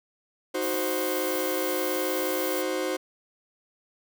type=chord; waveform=40% pulse; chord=C diminished; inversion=first; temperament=equal; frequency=311.1 / 370 / 523.3 Hz; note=Eb4 / Gb4 / C5; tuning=0 / 0 / 0 cents; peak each=-32 / -30 / -29 dBFS; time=0.54-2.97 s; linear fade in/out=10 ms
type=noise; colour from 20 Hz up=violet; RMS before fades=-34 dBFS; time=0.61-2.63 s; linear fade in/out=20 ms
effects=none